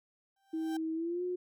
35% pulse tone with exponential growth, 784 Hz, G5, in tune, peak -37 dBFS, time 0.36-0.77 s, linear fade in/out 5 ms, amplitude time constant 88 ms
sine tone with pitch glide, 320.9 to 360.2 Hz, E4 to F#4, -46 to -46 cents, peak -32 dBFS, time 0.53-1.36 s, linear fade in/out 10 ms, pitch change +200 cents, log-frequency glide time 0.94-1.23 s
effects none

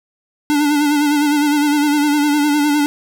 square tone with vibrato, 293.7 Hz, D4, in tune, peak -13 dBFS, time 0.5-2.86 s, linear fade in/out 0 ms, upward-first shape sine, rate 9.8 Hz, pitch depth 45 cents each way, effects none

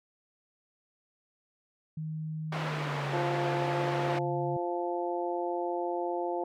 sine tone with pitch glide, 156.7 to 141.23 Hz, D#3 to C#3, +13 to +33 cents, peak -33 dBFS, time 1.97-4.57 s, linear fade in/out 5 ms, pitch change -180 cents, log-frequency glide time 2.6-3.05 s
pink band-pass noise, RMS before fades -36 dBFS, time 2.52-4.19 s, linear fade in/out 5 ms, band 380 to 2300 Hz, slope 12 dB/octave
harmonic tone, 174.61 Hz, F3, in tune, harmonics 2 / 3 / 4 / 5, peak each -33 / -36 / -35 / -37 dBFS, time 3.13-6.44 s, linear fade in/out 5 ms
effects none

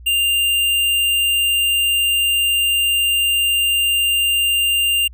square tone, 2794 Hz, F7, in tune, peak -15 dBFS, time 0.06-5.08 s, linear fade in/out 10 ms, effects added 60 Hz sine -36 dBFS peak until 5.13 s

